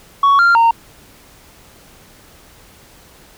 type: tone with pitch steps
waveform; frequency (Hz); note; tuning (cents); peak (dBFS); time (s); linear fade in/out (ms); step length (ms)
sine; 1117 / 1389 / 921; C#6 / F6 / A#5; +13 / -10 / -21; -5; 0.23-0.71; 5; 160
effects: tanh soft clip ceiling -7 dBFS + pink hiss -45 dBFS RMS until 3.37 s